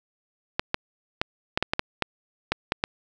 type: clicks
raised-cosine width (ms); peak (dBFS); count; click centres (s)
0.3; -6; 11; 0.595 / 0.744 / 1.215 / 1.575 / 1.626 / 1.735 / 1.794 / 2.023 / 2.52 / 2.721 / 2.839
effects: none